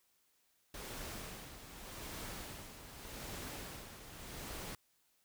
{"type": "noise with tremolo", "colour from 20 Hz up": "pink", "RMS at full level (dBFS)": -45, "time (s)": [0.74, 4.75], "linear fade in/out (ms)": 2, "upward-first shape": "sine", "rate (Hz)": 0.84, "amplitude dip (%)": 60, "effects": ["white hiss -75 dBFS RMS until 5.24 s"]}